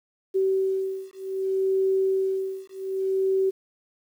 sine beating tone pair, 382.8 / 383.44 Hz, G4 / G4, -41 / -38 cents, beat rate 0.64 Hz, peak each -25 dBFS, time 0.34-3.51 s, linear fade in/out 20 ms, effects 9-bit

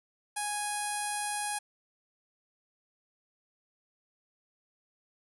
sawtooth tone with low-pass filter, 830 Hz, G#5, 1 cent flat, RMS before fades -34 dBFS, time 0.36-1.59 s, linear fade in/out 10 ms, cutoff 9700 Hz, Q 8.2, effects none

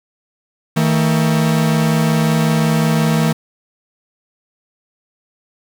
45% pulse tone pair together, 158.9 / 224.4 Hz, D#3 / A3, +37 / +34 cents, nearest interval tritone, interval 597 cents, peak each -14 / -17 dBFS, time 0.76-3.33 s, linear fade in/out 10 ms, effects 7-bit

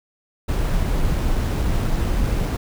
brown noise with sample-and-hold, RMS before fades -20 dBFS, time 0.48-2.57 s, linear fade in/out 10 ms, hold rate 11025 Hz, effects none

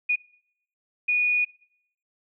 sine tone bursts at uneven times, 2460 Hz, D#7, 20 cents flat, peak -19 dBFS, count 2, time 0.09-0.16 / 1.08-1.45 s, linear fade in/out 10 ms, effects noise-tail reverb RT60 0.7 s tail -22 dB re dry

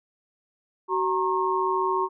sine tone cluster, 376.6 / 927 / 1081 Hz, F#4 / A#5 / C#6, +31 / -10 / -44 cents, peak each -26 dBFS, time 0.88-2.09 s, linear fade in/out 50 ms, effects none

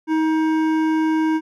triangle tone with hard clipping, 316.3 Hz, D#4, 29 cents sharp, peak -18 dBFS, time 0.07-1.41 s, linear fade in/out 50 ms, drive 16 dB, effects none

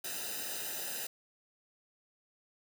white noise with comb filter, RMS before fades -39 dBFS, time 0.04-1.07 s, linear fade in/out 5 ms, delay 0.9 ms, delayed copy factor -0.9, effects none

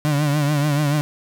35% pulse tone with vibrato, 146.83 Hz, D3, in tune, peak -15 dBFS, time 0.05-1.01 s, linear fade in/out 0 ms, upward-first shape triangle, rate 6.9 Hz, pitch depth 85 cents each way, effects none

